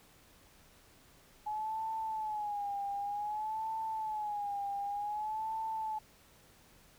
sine tone with vibrato, 843 Hz, G#5, 26 cents sharp, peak -34 dBFS, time 1.46-5.99 s, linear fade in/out 10 ms, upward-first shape sine, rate 0.54 Hz, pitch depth 88 cents each way, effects pink hiss -62 dBFS RMS until 6.98 s

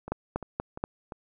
two click trains, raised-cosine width 1 ms, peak -24 / -14 dBFS, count 4 / 4, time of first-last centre 0.08-1.122 / 0.12-0.839 s, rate 2.88 / 4.17 Hz, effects none

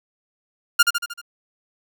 sawtooth tone with echo, 1408 Hz, F6, 14 cents sharp, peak -6 dBFS, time 0.79-0.83 s, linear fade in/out 10 ms, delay 77 ms, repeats 5, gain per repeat -5 dB, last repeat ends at 1.215 s, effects none

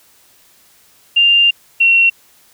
sine tone pair in turn, 2794 / 2730 Hz, F7 / F7, 0 / -40 cents, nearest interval unison, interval 40 cents, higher first, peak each -7 dBFS, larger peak neither, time 1.16-1.51 / 1.8-2.1 s, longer first, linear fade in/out 10 ms, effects white hiss -50 dBFS RMS until 2.53 s

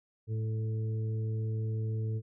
harmonic tone with a mistuned harmonic, 110 Hz, A2, in tune, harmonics 1 / 2 / 3 / 4, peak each -30 / -47 / -49 / -44 dBFS, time 0.27-2.22 s, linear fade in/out 50 ms, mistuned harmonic 2, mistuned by -31 cents, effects none

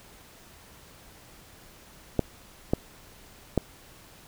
clicks, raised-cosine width 2 ms, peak -8 dBFS, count 3, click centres 2.193 / 2.735 / 3.577 s, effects pink hiss -52 dBFS RMS until 4.27 s

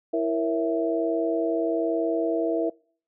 harmonic tone with a mistuned harmonic, 110 Hz, A2, in tune, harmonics 3 / 4 / 5 / 6, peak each -26 / -27 / -36 / -26 dBFS, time 0.13-2.7 s, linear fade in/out 10 ms, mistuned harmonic 4, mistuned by +110 cents, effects noise-tail reverb RT60 0.5 s tail -26 dB re dry

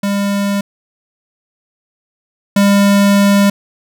square tone pair in turn, 200.6 / 200.6 Hz, G3 / G3, +40 / +40 cents, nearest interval unison, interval 0 cents, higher neither, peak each -14 / -8 dBFS, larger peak second, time 0.03-0.61 / 2.56-3.5 s, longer second, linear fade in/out 5 ms, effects none

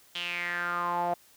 sawtooth tone with band-pass filter sweep, 174.61 Hz, F3, in tune, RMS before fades -31 dBFS, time 0.15-1.14 s, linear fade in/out 5 ms, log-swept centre 3200 to 700 Hz, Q 5.9, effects white hiss -59 dBFS RMS until 1.36 s

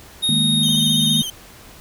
square tone with pitch glide, 3727 to 3686 Hz, A#7 to A#7, -1 to -20 cents, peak -17 dBFS, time 0.22-1.23 s, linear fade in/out 20 ms, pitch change -19 cents, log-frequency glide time 0.54-0.74 s
sine chord, D# suspended fourth, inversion none, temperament equal with one note detuned, 155.56 / 207.7 / 231.9 Hz, D#3 / G#3 / A#3, 0 / 0 / -9 cents, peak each -22 / -24 / -22 dBFS, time 0.29-1.22 s, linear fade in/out 2 ms
sawtooth tone with vibrato, 3139 Hz, G7, 2 cents sharp, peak -22 dBFS, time 0.63-1.3 s, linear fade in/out 2 ms, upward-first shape sine, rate 15 Hz, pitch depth 53 cents each way
clicks, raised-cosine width 1 ms, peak -26 dBFS, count 3, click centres 0.687 / 0.75 / 0.782 s
effects pink hiss -43 dBFS RMS until 1.8 s

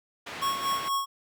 white band-pass noise, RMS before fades -39 dBFS, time 0.26-0.89 s, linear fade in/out 10 ms, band 100 to 2600 Hz, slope 12 dB/octave
square tone with tremolo, 1100 Hz, C#6, 14 cents flat, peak -25 dBFS, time 0.41-1.06 s, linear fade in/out 20 ms, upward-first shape sine, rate 4.2 Hz, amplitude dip 65%
effects none

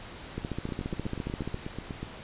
two click trains, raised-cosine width 3 ms, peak -19 / -22 dBFS, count 18 / 12, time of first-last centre 0.38-1.544 / 0.69-2.03 s, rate 14.6 / 8.21 Hz, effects pink hiss -44 dBFS RMS until 2.23 s + resampled to 8000 Hz

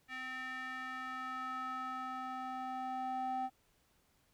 square tone with band-pass filter sweep, 258.1 Hz, C4, 23 cents flat, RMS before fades -41 dBFS, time 0.08-3.5 s, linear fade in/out 50 ms, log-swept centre 2000 to 760 Hz, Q 3.5, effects pink hiss -73 dBFS RMS until 4.33 s

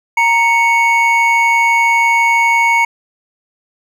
triangle tone pair together, 932 / 2217 Hz, A#5 / C#7, -1 / 0 cents, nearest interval octave + minor third, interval 1501 cents, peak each -10 dBFS, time 0.17-2.85 s, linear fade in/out 5 ms, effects none

